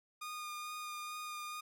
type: tone with vibrato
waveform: sawtooth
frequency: 1221 Hz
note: D#6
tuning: 33 cents flat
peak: -38 dBFS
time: 0.21-1.61 s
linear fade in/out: 10 ms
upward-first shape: sine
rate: 2.3 Hz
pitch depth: 13 cents each way
effects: none